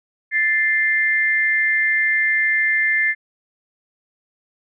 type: tone pair together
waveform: sine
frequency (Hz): 1760 / 2093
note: A6 / C7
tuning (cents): 0 / 0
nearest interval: minor third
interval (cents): 300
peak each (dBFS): -18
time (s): 0.31-3.15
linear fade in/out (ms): 50
effects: none